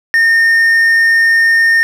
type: tone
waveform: triangle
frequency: 1827 Hz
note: A#6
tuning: 35 cents flat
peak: -5 dBFS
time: 0.14-1.83 s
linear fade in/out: 0 ms
effects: none